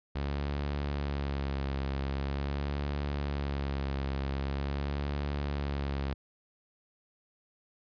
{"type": "tone with vibrato", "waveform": "sawtooth", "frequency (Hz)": 70, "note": "C#2", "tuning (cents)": 18, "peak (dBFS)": -27, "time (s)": [0.15, 6.14], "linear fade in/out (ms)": 10, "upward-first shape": "sine", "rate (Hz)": 0.44, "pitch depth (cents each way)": 44, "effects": ["resampled to 11025 Hz"]}